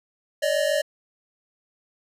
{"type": "tone pair together", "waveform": "square", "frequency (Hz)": [571, 617.9], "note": ["D5", "D#5"], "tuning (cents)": [-49, -12], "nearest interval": "minor second", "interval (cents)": 137, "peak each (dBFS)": -24, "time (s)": [0.42, 0.82], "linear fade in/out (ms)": 10, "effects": ["low-pass 12000 Hz 12 dB/octave"]}